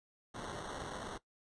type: noise with sample-and-hold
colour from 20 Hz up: white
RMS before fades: -44 dBFS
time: 0.34-1.18 s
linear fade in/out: 10 ms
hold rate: 2450 Hz
effects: noise-tail reverb RT60 0.1 s tail -17 dB re dry + resampled to 22050 Hz